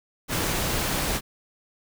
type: noise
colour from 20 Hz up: pink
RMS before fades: -26 dBFS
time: 0.28-1.21 s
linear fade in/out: 50 ms
effects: none